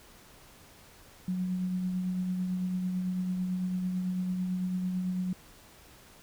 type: tone with tremolo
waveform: sine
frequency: 183.2 Hz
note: F#3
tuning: 17 cents flat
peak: -27 dBFS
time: 1.28-5.33 s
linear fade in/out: 2 ms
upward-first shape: triangle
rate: 9 Hz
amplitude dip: 35%
effects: pink hiss -55 dBFS RMS until 6.22 s